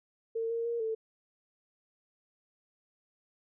sine tone with pitch steps, 454 / 462 / 468.6 / 444 Hz, A#4 / A#4 / A#4 / A4, -46 / -16 / +9 / +16 cents, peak -30 dBFS, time 0.35-0.95 s, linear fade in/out 10 ms, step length 150 ms, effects none

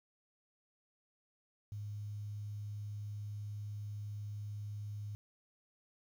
sine tone with quantisation, 103.83 Hz, G#2, in tune, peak -40 dBFS, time 1.72-5.15 s, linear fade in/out 0 ms, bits 11, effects none

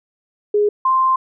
sine tone pair in turn, 415.3 / 1046.5 Hz, G#4 / C6, 0 / 0 cents, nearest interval octave + major third, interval 1600 cents, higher second, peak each -12 dBFS, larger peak neither, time 0.54-0.69 / 0.85-1.16 s, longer second, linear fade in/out 5 ms, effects none

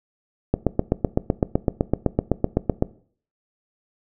click train, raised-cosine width 2 ms, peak -4 dBFS, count 19, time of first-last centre 0.54-2.824 s, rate 7.88 Hz, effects noise-tail reverb RT60 0.5 s tail -19 dB re dry

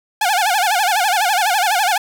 sawtooth tone with vibrato, 782 Hz, G5, 4 cents flat, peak -10 dBFS, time 0.21-1.98 s, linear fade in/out 5 ms, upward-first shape sine, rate 12 Hz, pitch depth 190 cents each way, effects none

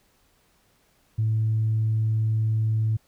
sine tone, 110 Hz, A2, in tune, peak -19 dBFS, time 1.18-2.97 s, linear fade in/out 10 ms, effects tanh soft clip ceiling -16 dBFS + pink hiss -64 dBFS RMS until 3.07 s

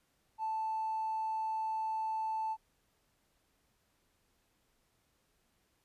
triangle tone with tanh clipping, 880 Hz, A5, in tune, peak -32 dBFS, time 0.38-2.57 s, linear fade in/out 50 ms, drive 1 dB, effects pink hiss -75 dBFS RMS until 5.84 s + resampled to 32000 Hz

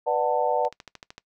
sine chord, B minor seventh, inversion none, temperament just, 493.9 / 592.7 / 740.8 / 889 Hz, B4 / D5 / F#5 / A5, 0 / +16 / +2 / +18 cents, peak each -26 dBFS, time 0.06-0.69 s, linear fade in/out 20 ms
click train, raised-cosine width 0.2 ms, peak -23 dBFS, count 8, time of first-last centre 0.65-1.18 s, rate 13.2 Hz
effects noise-tail reverb RT60 0.1 s tail -21 dB re dry

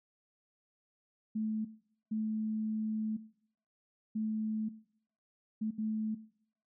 sine tone bursts at uneven times, 217.3 Hz, A3, 21 cents flat, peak -31 dBFS, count 5, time 1.35-1.65 / 2.11-3.17 / 4.15-4.69 / 5.61-5.71 / 5.78-6.15 s, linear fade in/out 10 ms, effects noise-tail reverb RT60 0.6 s tail -18 dB re dry

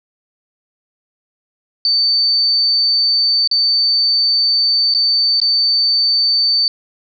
sine tone with dropouts, 4560 Hz, C#8, 48 cents sharp, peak -11 dBFS, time 1.85-6.68 s, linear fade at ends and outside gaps 1 ms, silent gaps 3.475-3.513 / 4.939-4.948 / 5.401-5.416 s, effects none

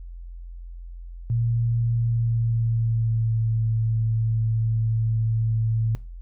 sine tone with pitch glide, 116.6 to 112.17 Hz, A#2 to A2, +1 to +34 cents, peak -20 dBFS, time 1.3-5.95 s, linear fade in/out 0 ms, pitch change -67 cents, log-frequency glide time 1.95-3.47 s, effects noise-tail reverb RT60 0.3 s tail -20 dB re dry + added 43 Hz sine -35 dBFS peak until 6.21 s

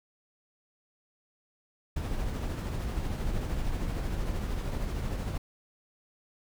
brown noise with tremolo, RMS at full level -30 dBFS, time 1.96-5.38 s, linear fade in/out 5 ms, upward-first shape triangle, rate 13 Hz, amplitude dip 40%, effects none

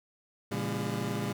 25% pulse chord, A# diminished seventh, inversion none, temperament just, 116.54 / 139.85 / 167.82 / 201.4 Hz, A#2 / C#3 / E3 / G3, 0 / +16 / +31 / +47 cents, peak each -32 / -34 / -36 / -31 dBFS, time 0.51-1.33 s, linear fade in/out 10 ms, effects none

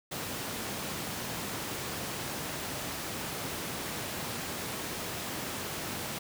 pink high-pass noise, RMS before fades -37 dBFS, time 0.11-6.19 s, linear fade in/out 10 ms, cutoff 110 Hz, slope 12 dB/octave, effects none

